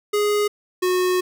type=tone pair in turn; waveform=square; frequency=415.3 / 365 Hz; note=G#4 / F#4; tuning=0 / -24 cents; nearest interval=major second; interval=224 cents; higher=first; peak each=-18 dBFS; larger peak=neither; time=0.13-0.48 / 0.82-1.21 s; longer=second; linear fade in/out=10 ms; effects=none